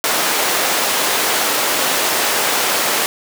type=high-pass noise; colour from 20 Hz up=pink; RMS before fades=-17 dBFS; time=0.04-3.06 s; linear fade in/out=0 ms; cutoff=480 Hz; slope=12 dB/octave; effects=none